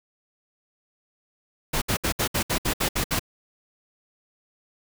pink noise bursts, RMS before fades -24 dBFS, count 10, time 1.73-3.195 s, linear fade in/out 10 ms, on 88 ms, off 65 ms, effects none

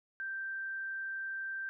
sine tone, 1568 Hz, G6, in tune, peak -36 dBFS, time 0.2-1.69 s, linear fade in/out 0 ms, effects none

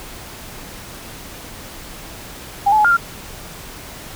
sine tone with pitch steps, 805 / 861 / 844 / 1409 / 1383 Hz, G5 / A5 / G#5 / F6 / F6, +46 / -38 / +28 / +15 / -17 cents, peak -10 dBFS, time 2.66-2.97 s, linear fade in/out 10 ms, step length 62 ms, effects pink hiss -35 dBFS RMS until 4.15 s

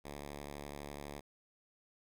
5% pulse tone, 72 Hz, D2, 34 cents flat, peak -33 dBFS, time 0.04-1.21 s, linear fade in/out 20 ms, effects none

